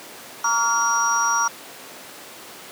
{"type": "tone cluster", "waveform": "sine", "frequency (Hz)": [930, 1140, 1395, 5720], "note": ["A#5", "C#6", "F6", "F8"], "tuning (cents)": [-4, 48, -2, 41], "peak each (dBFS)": -23, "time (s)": [0.44, 1.48], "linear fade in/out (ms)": 5, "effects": ["pink hiss -39 dBFS RMS until 2.71 s", "high-pass 300 Hz 12 dB/octave"]}